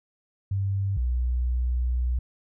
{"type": "tone pair in turn", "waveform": "sine", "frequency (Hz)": [98, 61.53], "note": ["G2", "B1"], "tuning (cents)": [0, -6], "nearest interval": "minor sixth", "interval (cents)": 806, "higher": "first", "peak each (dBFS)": [-23, -22], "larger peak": "second", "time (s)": [[0.51, 0.97], [0.97, 2.19]], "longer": "second", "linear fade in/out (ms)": 5, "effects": []}